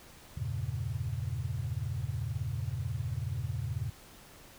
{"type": "chord", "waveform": "sine", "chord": "E diminished seventh", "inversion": "none", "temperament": "equal", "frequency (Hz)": [82.41, 98, 116.54, 138.59], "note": ["E2", "G2", "Bb2", "Db3"], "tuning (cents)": [0, 0, 0, 0], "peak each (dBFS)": [-39, -38, -36, -38], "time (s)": [0.37, 3.9], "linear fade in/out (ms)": 5, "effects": ["pink hiss -54 dBFS RMS until 4.58 s"]}